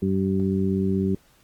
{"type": "harmonic tone", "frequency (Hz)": 96, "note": "G2", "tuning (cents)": -36, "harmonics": [1, 2, 3, 4], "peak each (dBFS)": [-28, -22, -30, -27], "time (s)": [0.02, 1.15], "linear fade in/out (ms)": 5, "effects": ["pink hiss -59 dBFS RMS until 1.43 s", "Opus 32 kbps"]}